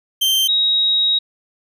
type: tone pair in turn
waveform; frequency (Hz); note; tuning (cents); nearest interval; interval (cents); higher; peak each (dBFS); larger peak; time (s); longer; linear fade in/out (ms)
40% pulse / sine; 3136 / 3798; G7 / A#7; 0 / +32; minor third; 332; second; -13; neither; 0.21-0.48 / 0.48-1.19; second; 10
effects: none